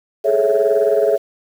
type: chord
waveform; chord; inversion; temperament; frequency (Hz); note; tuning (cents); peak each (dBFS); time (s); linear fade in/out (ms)
sine; A major seventh; third; equal with one note detuned; 415.3 / 434.2 / 554.4 / 659.3; G#4 / A4 / C#5 / E5; 0 / -23 / 0 / 0; -17; 0.24-1.18; 20
effects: tanh soft clip ceiling -5 dBFS + 7-bit